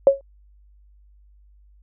sine tone with exponential decay, 550 Hz, C#5, 14 cents flat, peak -5 dBFS, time 0.07-0.21 s, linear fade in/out 1 ms, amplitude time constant 30 ms, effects added 50 Hz sine -50 dBFS peak until 1.82 s

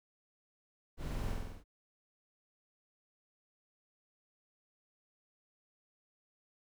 brown noise with echo, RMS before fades -40 dBFS, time 0.97-1.36 s, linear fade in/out 50 ms, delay 47 ms, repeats 6, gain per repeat -2 dB, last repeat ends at 1.642 s, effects none

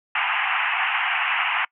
white band-pass noise, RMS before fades -23 dBFS, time 0.15-1.65 s, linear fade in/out 5 ms, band 730 to 2900 Hz, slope 96 dB/octave, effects noise-tail reverb RT60 0.1 s tail -25 dB re dry

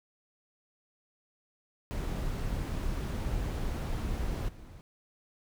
brown noise with level steps, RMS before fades -33 / -48 dBFS, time 1.91-4.81 s, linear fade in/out 0 ms, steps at 4.48 s, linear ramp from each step 10 ms, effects none

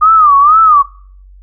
sine tone with vibrato, 1212 Hz, D#6, 46 cents flat, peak -3 dBFS, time 0.01-0.83 s, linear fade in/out 20 ms, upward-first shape sine, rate 2.1 Hz, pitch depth 150 cents each way, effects noise-tail reverb RT60 0.5 s tail -21 dB re dry + added 47 Hz sine -35 dBFS peak until 1.42 s

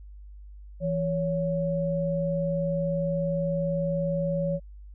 sine tone pair together, 166.5 / 560 Hz, E3 / C#5, +18 / +18 cents, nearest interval octave + major sixth, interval 2100 cents, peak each -27 dBFS, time 0.8-4.6 s, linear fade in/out 50 ms, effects added 50 Hz sine -42 dBFS peak until 4.94 s

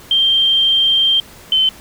sine tone pair in turn, 3163 / 3073 Hz, G7 / G7, +15 / -35 cents, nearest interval unison, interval 50 cents, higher first, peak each -10 dBFS, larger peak neither, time 0.11-1.2 / 1.52-1.69 s, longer first, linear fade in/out 2 ms, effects pink hiss -40 dBFS RMS until 1.8 s

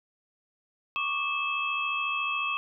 sine tone cluster, 1116 / 1190 / 2615 / 3234 Hz, C#6 / D6 / E7 / G#7, +11 / +22 / -15 / -47 cents, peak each -33 / -35 / -29 / -38 dBFS, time 0.96-2.57 s, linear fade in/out 0 ms, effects none

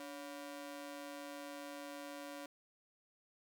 sawtooth ring-modulated tone, 426.8 Hz, G#4, 47 cents sharp, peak -39 dBFS, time 0-2.46 s, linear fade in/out 2 ms, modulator 136 Hz, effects none

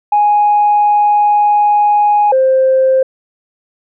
sine tone pair in turn, 830.6 / 525.1 Hz, G#5 / C5, 0 / +6 cents, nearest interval minor sixth, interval 794 cents, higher first, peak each -6 dBFS, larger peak neither, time 0.12-2.32 / 2.32-3.03 s, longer first, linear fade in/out 5 ms, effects tanh soft clip ceiling -3 dBFS

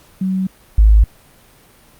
sine tone pair in turn, 188.5 / 53.11 Hz, F#3 / G#1, +32 / +39 cents, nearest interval octave + minor seventh, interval 2193 cents, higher first, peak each -15 / -5 dBFS, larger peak second, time 0.21-0.47 / 0.78-1.04 s, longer neither, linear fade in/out 5 ms, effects pink hiss -48 dBFS RMS until 1.99 s + Opus 48 kbps

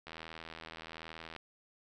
click train, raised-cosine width 0.3 ms, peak -29 dBFS, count 106, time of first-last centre 0.07-1.363 s, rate 81.2 Hz, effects none

